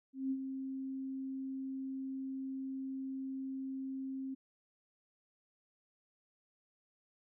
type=tone with ADSR envelope; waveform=sine; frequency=266.4 Hz; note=C4; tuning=31 cents sharp; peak=-31 dBFS; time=0.13-4.35 s; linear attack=180 ms; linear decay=57 ms; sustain=-7 dB; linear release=15 ms; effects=none